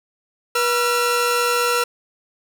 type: tone pair together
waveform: sawtooth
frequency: 483.5 / 1356 Hz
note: B4 / E6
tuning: -37 / +49 cents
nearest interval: octave + tritone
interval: 1786 cents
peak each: -16 dBFS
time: 0.55-1.84 s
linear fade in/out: 5 ms
effects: none